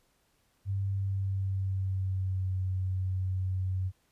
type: tone with pitch glide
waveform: sine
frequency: 98 to 93.47 Hz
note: G2 to F#2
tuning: 0 to +18 cents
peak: -28 dBFS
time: 0.65-3.92 s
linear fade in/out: 50 ms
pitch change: -82 cents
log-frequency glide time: 0.88-2.57 s
effects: pink hiss -71 dBFS RMS until 4.11 s + resampled to 32000 Hz